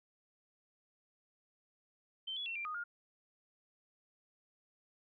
sine tone with pitch steps, 3106 / 3390 / 2710 / 2369 / 1237 / 1418 Hz, G7 / G#7 / E7 / D7 / D#6 / F6, -17 / +35 / +47 / +14 / -10 / +26 cents, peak -38 dBFS, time 2.27-2.84 s, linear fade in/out 10 ms, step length 95 ms, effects none

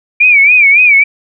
sine tone with vibrato, 2349 Hz, D7, in tune, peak -3 dBFS, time 0.2-1.04 s, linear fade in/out 10 ms, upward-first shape sine, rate 3.6 Hz, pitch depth 120 cents each way, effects none

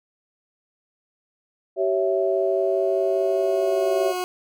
sine chord, C# diminished, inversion second, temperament equal with one note detuned, 384.4 / 554.4 / 659.3 Hz, G4 / C#5 / E5, -34 / 0 / 0 cents, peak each -22 / -25 / -23 dBFS, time 1.76-4.14 s, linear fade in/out 50 ms
20% pulse tone with exponential growth, 363.3 Hz, F#4, 32 cents flat, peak -19 dBFS, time 1.8-4.24 s, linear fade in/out 0 ms, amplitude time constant 530 ms
effects none

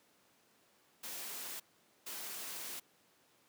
white noise bursts at uneven times, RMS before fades -44 dBFS, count 2, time 1.03-1.6 / 2.06-2.8 s, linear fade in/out 10 ms, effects pink hiss -69 dBFS RMS until 3.48 s + high-pass 200 Hz 12 dB/octave

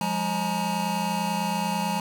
square tone cluster, 175.9 / 205 / 848 / 939 Hz, F3 / G#3 / G#5 / A#5, +13 / -22 / +36 / +12 cents, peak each -31 dBFS, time 0.01-2 s, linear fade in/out 2 ms, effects none

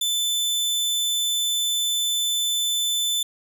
sawtooth tone, 3520 Hz, A7, in tune, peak -18 dBFS, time 0.01-3.23 s, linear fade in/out 5 ms, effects none

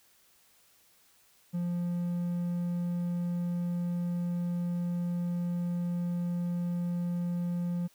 triangle tone, 174.61 Hz, F3, in tune, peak -27 dBFS, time 1.53-7.88 s, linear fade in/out 20 ms, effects white hiss -64 dBFS RMS until 7.94 s

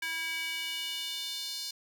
square tone with high-pass filter sweep, 325.8 Hz, E4, 20 cents flat, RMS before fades -36 dBFS, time 0.02-1.71 s, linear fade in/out 5 ms, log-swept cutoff 1900 to 4500 Hz, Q 3.1, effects none

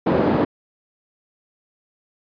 white band-pass noise, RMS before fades -18 dBFS, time 0.06-0.45 s, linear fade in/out 10 ms, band 160 to 450 Hz, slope 12 dB/octave, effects resampled to 11025 Hz

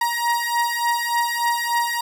30% pulse beating tone pair, 944 / 947.4 Hz, A#5 / A#5, +22 / +28 cents, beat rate 3.4 Hz, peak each -20 dBFS, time 0.01-2.01 s, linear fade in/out 5 ms, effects none

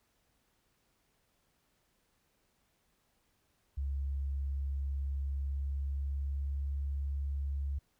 sine tone with pitch glide, 69 to 69.84 Hz, C#2 to C#2, -7 to +14 cents, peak -32 dBFS, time 3.77-7.79 s, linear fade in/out 10 ms, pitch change +21 cents, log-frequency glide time 5.23-6.75 s, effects pink hiss -75 dBFS RMS until 7.99 s

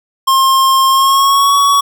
square tone with pitch glide, 1066 to 1123.5 Hz, C6 to C#6, +32 to +23 cents, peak -8 dBFS, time 0.27-1.81 s, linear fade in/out 10 ms, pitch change +91 cents, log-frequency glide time 0.89-1.55 s, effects none

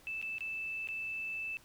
sine tone with dropouts, 2637 Hz, E7, in tune, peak -36 dBFS, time 0.07-1.57 s, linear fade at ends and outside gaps 0 ms, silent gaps 0.215-0.226 / 0.383-0.407 / 0.873-0.887 s, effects pink hiss -61 dBFS RMS until 1.64 s

